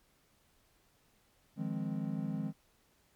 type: chord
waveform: triangle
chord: F minor seventh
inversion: third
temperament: equal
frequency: 155.56 / 174.61 / 207.7 / 261.6 Hz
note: Eb3 / F3 / Ab3 / C4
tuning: 0 / 0 / 0 / 0 cents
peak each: -37 / -38 / -36 / -39 dBFS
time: 1.56-2.53 s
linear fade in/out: 50 ms
effects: pink hiss -70 dBFS RMS until 3.15 s + MP3 96 kbps